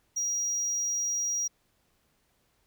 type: tone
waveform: triangle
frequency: 5730 Hz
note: F8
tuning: 44 cents sharp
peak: -26 dBFS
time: 0.16-1.48 s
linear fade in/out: 10 ms
effects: pink hiss -71 dBFS RMS until 2.66 s